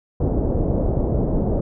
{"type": "low-pass noise", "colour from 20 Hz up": "pink", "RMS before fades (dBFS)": -20, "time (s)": [0.2, 1.61], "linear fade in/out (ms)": 5, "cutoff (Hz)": 600, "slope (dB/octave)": 24, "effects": []}